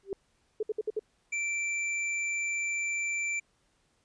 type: tone with exponential growth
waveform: sine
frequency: 392 Hz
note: G4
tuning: in tune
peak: -26 dBFS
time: 0.03-0.13 s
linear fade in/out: 1 ms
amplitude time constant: 21 ms
type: tone bursts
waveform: sine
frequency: 429.6 Hz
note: A4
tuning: 41 cents flat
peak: -27 dBFS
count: 5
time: 0.6-0.994 s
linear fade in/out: 5 ms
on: 30 ms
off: 61 ms
type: tone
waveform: square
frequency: 2343 Hz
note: D7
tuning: 5 cents flat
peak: -30 dBFS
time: 1.32-3.4 s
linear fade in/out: 10 ms
effects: pink hiss -71 dBFS RMS until 4.04 s + resampled to 22050 Hz